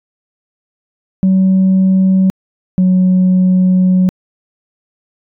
sine tone pair in turn, 189.1 / 184.46 Hz, F#3 / F#3, +38 / -5 cents, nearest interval unison, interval 43 cents, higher first, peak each -5 dBFS, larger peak neither, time 1.23-2.3 / 2.78-4.09 s, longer second, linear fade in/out 0 ms, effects tanh soft clip ceiling -5 dBFS

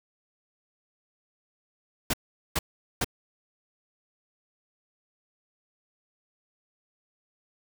pink noise bursts, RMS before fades -26 dBFS, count 3, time 2.1-3.045 s, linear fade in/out 5 ms, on 35 ms, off 420 ms, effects none

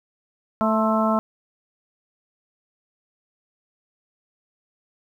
harmonic tone with a mistuned harmonic, 220 Hz, A3, in tune, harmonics 1 / 2 / 3 / 4 / 5 / 6, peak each -21 / -33 / -23 / -28 / -26 / -26 dBFS, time 0.61-1.19 s, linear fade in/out 0 ms, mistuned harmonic 5, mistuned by -55 cents, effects 9-bit

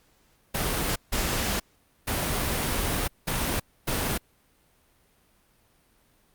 pink noise bursts at uneven times, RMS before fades -27 dBFS, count 5, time 0.54-0.96 / 1.12-1.6 / 2.07-3.08 / 3.27-3.6 / 3.87-4.18 s, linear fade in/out 10 ms, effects pink hiss -64 dBFS RMS until 6.34 s + Opus 48 kbps

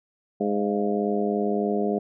harmonic tone with a mistuned harmonic, 103.2 Hz, G#2, 10 cents flat, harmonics 2 / 3 / 4 / 5 / 6 / 7, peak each -26 / -31 / -26 / -33 / -33 / -31 dBFS, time 0.4-1.99 s, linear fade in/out 10 ms, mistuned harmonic 7, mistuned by -51 cents, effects none

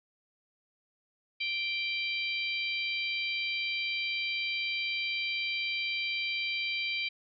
harmonic tone, 784 Hz, G5, in tune, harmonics 3 / 4 / 5 / 6, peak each -32 / -37 / -39 / -41 dBFS, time 1.4-7.09 s, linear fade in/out 10 ms, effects none

